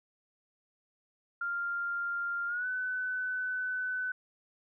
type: tone with pitch glide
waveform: sine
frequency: 1396 to 1504.9 Hz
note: F6 to F#6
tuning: -1 to +29 cents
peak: -31 dBFS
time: 1.41-4.12 s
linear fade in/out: 5 ms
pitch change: +130 cents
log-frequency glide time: 2.47-2.67 s
effects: none